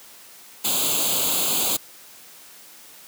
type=noise with comb filter; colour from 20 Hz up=white; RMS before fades=-22 dBFS; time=0.64-1.77 s; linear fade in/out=10 ms; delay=0.27 ms; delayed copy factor=+0.85; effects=white hiss -46 dBFS RMS until 3.07 s + high-pass 150 Hz 12 dB/octave